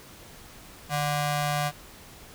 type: ring-modulated tone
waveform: sawtooth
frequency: 440 Hz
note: A4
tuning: in tune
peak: -18 dBFS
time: 0.89-1.72 s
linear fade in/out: 50 ms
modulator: 290 Hz
effects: pink hiss -48 dBFS RMS until 2.34 s